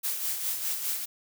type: noise with tremolo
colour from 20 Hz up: blue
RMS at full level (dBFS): -29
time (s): 0.03-1.06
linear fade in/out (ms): 20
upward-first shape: sine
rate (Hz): 4.9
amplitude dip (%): 50
effects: none